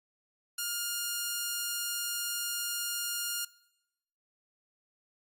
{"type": "tone", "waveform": "5% pulse", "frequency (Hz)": 1413, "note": "F6", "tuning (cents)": 20, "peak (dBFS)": -20, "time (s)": [0.58, 3.45], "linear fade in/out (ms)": 5, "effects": ["noise-tail reverb RT60 0.9 s tail -22 dB re dry", "MP3 64 kbps"]}